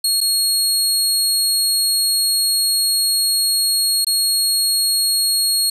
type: tone with dropouts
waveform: 25% pulse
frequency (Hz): 4300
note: C8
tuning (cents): +47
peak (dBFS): -10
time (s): 0.04-5.7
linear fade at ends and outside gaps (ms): 5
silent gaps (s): 0.206-0.211 / 4.047-4.067
effects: none